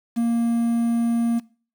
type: tone with quantisation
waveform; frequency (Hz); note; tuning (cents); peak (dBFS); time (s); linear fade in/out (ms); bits
triangle; 233.1; A#3; 0; -16; 0.16-1.4; 20; 7
effects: noise-tail reverb RT60 0.4 s tail -21 dB re dry